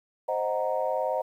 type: chord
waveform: sine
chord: C half-diminished seventh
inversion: none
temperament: equal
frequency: 523.3 / 622.3 / 740 / 932.3 Hz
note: C5 / Eb5 / Gb5 / Bb5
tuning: 0 / 0 / 0 / 0 cents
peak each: -29 / -29 / -32 / -32 dBFS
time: 0.28-1.22 s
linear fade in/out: 10 ms
effects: tanh soft clip ceiling -14 dBFS + 10-bit